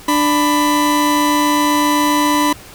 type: tone pair together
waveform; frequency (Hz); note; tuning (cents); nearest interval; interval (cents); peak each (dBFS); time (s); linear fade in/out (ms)
40% pulse; 295.3 / 993.3; D4 / B5; +10 / +10; octave + major sixth; 2100; -14; 0.08-2.53; 5
effects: pink hiss -38 dBFS RMS until 2.74 s